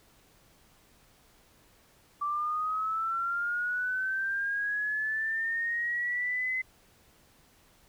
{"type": "linear sweep", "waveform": "sine", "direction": "up", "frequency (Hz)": [1162, 2047], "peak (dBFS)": -28, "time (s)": [2.21, 6.62], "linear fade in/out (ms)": 10, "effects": ["pink hiss -62 dBFS RMS until 7.88 s"]}